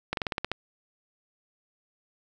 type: slowing click train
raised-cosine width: 0.3 ms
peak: -12 dBFS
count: 8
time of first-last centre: 0.13-0.516 s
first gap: 42 ms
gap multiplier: 1.09
effects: none